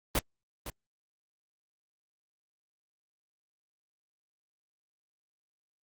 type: noise with echo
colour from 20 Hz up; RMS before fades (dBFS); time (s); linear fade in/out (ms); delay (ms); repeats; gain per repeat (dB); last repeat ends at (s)
pink; -27; 0.15-0.19; 2; 510; 1; -12; 0.7
effects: Opus 24 kbps

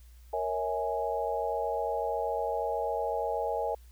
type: chord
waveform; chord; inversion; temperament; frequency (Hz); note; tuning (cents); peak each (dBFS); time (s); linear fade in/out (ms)
sine; A# half-diminished seventh; none; equal with one note detuned; 466.2 / 554.4 / 647.9 / 830.6; A#4 / C#5 / E5 / G#5; 0 / 0 / -30 / 0; -34 / -35 / -34 / -33; 0.33-3.75; 5
effects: added 60 Hz sine -50 dBFS peak until 3.91 s + white hiss -65 dBFS RMS until 3.91 s

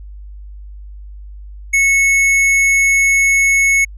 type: tone with tanh clipping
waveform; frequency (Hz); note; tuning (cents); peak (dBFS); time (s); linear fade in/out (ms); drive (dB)
sine; 2200; C#7; -14; -11; 1.73-3.85; 10; 17
effects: added 50 Hz sine -30 dBFS peak until 3.97 s + resampled to 24000 Hz

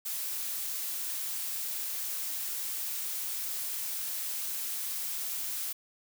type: noise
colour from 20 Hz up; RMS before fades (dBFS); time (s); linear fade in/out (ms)
blue; -35; 0.05-5.73; 10
effects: none

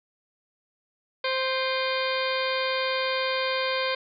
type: harmonic tone with a mistuned harmonic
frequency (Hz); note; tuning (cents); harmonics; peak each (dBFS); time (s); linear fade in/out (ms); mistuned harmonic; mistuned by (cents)
523.3; C5; 0; 1 / 2 / 3 / 4 / 5 / 6 / 7 / 8 / 9; -28 / -31 / -33 / -34 / -35 / -36 / -36 / -37 / -38; 1.24-3.95; 5; 5; -120
effects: none

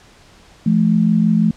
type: tone pair together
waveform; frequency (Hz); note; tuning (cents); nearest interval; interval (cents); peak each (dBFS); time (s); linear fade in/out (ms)
sine; 170 / 216; F3 / A3; -46 / -32; major third; 414; -15 / -13; 0.66-1.51; 5
effects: pink hiss -47 dBFS RMS until 1.56 s + low-pass 7000 Hz 12 dB/octave

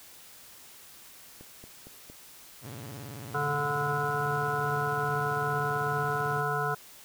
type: click train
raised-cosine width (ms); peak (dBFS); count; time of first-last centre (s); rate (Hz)
2; -34; 4; 1.41-2.1; 4.35
type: tone with vibrato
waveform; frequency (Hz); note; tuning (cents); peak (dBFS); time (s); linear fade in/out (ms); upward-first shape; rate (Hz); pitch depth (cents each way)
sawtooth; 123.8; B2; +5; -36; 2.61-6.44; 50; square; 18; 240
type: harmonic tone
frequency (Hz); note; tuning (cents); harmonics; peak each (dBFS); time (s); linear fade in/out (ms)
145.4; D3; -17; 1 / 3 / 5 / 7 / 9 / 10; -34 / -34 / -34 / -34 / -34 / -34; 3.34-6.75; 10
effects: white hiss -51 dBFS RMS until 7.04 s

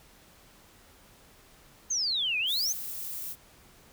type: exponential two-way sweep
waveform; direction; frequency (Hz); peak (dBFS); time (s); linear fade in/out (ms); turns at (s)
sine; down then up; 6570 to 2410 to 6570; -26; 1.9-2.73; 10; 2.38
type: noise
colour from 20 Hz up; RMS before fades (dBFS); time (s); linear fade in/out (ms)
violet; -37; 2.46-3.36; 50
effects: pink hiss -57 dBFS RMS until 3.92 s

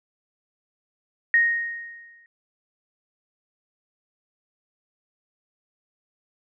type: tone with exponential decay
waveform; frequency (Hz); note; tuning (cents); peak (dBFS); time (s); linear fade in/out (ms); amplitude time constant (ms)
sine; 1864.7; A#6; 0; -13; 1.34-2.26; 1; 200
effects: none

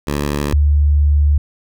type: tone pair in turn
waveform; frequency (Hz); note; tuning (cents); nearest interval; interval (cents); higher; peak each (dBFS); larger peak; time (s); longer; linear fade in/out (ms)
10% pulse / sine; 72.6 / 73.19; D2 / D2; -19 / -5; unison; 14; second; -9 / -9; neither; 0.07-0.53 / 0.53-1.38; second; 5
effects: none

